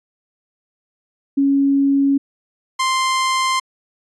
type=tone pair in turn; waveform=sine / sawtooth; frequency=277.2 / 1046.6 Hz; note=C#4 / C6; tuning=0 / 0 cents; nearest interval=octave + major seventh; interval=2300 cents; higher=second; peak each=-12 dBFS; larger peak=neither; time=1.37-2.18 / 2.79-3.6 s; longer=neither; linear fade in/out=10 ms; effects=resampled to 22050 Hz